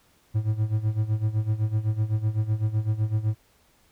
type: tone with tremolo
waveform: triangle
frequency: 108.1 Hz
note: A2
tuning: 30 cents flat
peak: -17 dBFS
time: 0.34-3.35 s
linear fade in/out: 20 ms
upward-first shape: sine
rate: 7.9 Hz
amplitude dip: 80%
effects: pink hiss -62 dBFS RMS until 3.91 s